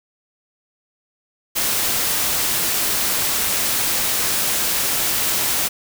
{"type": "noise", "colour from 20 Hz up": "white", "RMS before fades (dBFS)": -20, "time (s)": [1.55, 5.69], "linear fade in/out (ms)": 20, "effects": []}